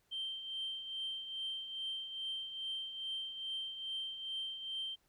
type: tone with tremolo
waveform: sine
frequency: 3136 Hz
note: G7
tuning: in tune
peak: -35 dBFS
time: 0.11-4.96 s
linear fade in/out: 20 ms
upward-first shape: triangle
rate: 2.4 Hz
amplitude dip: 65%
effects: tanh soft clip ceiling -33 dBFS + pink hiss -75 dBFS RMS until 5.08 s